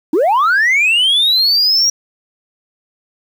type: linear sweep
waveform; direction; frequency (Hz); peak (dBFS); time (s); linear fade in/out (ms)
sine; up; 277.2 to 5700; -7; 0.13-1.9; 5
effects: tanh soft clip ceiling -8 dBFS + 7-bit